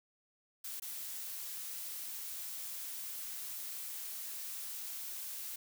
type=noise with dropouts; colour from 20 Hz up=blue; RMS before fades=-43 dBFS; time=0.64-5.56 s; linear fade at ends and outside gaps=5 ms; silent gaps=0.799-0.82 s; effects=none